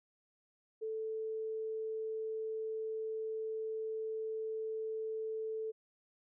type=tone; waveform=sine; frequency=440 Hz; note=A4; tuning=in tune; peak=-36 dBFS; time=0.81-5.72 s; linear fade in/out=20 ms; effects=none